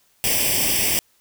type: noise with comb filter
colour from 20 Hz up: white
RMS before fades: -20 dBFS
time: 0.24-0.99 s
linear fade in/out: 0 ms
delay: 0.37 ms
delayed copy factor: +0.85
effects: white hiss -61 dBFS RMS until 1.2 s